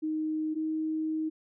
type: tone pair in turn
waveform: sine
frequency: 311.6 / 314.5 Hz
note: D#4 / D#4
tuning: +3 / +19 cents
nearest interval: unison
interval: 16 cents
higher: second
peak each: -28 dBFS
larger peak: neither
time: 0.02-0.55 / 0.55-1.3 s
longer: second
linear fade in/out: 20 ms
effects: none